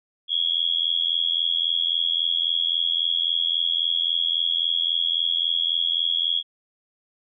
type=tone with amplitude modulation; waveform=sine; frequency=3322 Hz; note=G#7; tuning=in tune; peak=-16 dBFS; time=0.28-6.43 s; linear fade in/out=50 ms; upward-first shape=sine; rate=83.7 Hz; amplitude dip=95%; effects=none